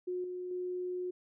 sine tone with level steps, 361.9 Hz, F#4, 38 cents flat, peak -33 / -37 / -34 dBFS, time 0.07-1.11 s, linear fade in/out 10 ms, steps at 0.24 / 0.51 s, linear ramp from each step 2 ms, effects none

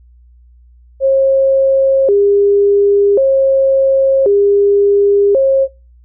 sine tone with vibrato, 466.2 Hz, A#4, in tune, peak -7 dBFS, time 1-5.68 s, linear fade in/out 50 ms, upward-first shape square, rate 0.46 Hz, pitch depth 250 cents each way, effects noise-tail reverb RT60 0.3 s tail -26 dB re dry + added 60 Hz sine -41 dBFS peak until 6.04 s

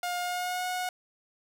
sawtooth tone with pitch glide, 711 to 729.3 Hz, F5 to F#5, +31 to -25 cents, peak -26 dBFS, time 0.03-0.89 s, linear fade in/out 2 ms, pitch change +44 cents, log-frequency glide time 0.19-0.66 s, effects none

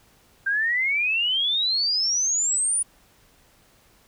sine exponential sweep, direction up, 1568 to 9770 Hz, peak -20 dBFS, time 0.46-2.83 s, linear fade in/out 10 ms, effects pink hiss -58 dBFS RMS until 4.07 s

